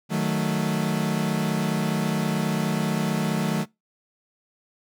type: chord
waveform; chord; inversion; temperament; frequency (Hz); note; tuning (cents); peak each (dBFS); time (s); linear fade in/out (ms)
40% pulse; D# diminished; none; equal; 155.56 / 185 / 220; D#3 / F#3 / A3; 0 / 0 / 0; -26; 0.09-3.66; 50
effects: noise-tail reverb RT60 0.2 s tail -23 dB re dry